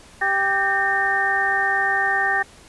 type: harmonic tone with a mistuned harmonic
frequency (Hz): 392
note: G4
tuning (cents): 0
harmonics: 1 / 2 / 3 / 4 / 5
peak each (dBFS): -32 / -23 / -30 / -25 / -20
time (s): 0.21-2.43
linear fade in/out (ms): 10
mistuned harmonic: 5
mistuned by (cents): -120
effects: pink hiss -47 dBFS RMS until 2.68 s + resampled to 24000 Hz